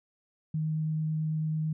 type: tone with vibrato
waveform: sine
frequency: 156.3 Hz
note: D#3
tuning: 8 cents sharp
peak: -27 dBFS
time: 0.54-1.73 s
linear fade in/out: 5 ms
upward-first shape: triangle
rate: 9.1 Hz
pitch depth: 8 cents each way
effects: none